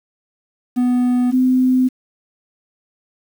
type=tone pair in turn; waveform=triangle / sine; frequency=247.6 / 255.7 Hz; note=B3 / C4; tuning=+5 / -40 cents; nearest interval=minor second; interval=55 cents; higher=second; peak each=-11 dBFS; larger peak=neither; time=0.76-1.32 / 1.32-1.89 s; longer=second; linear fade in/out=20 ms; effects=7-bit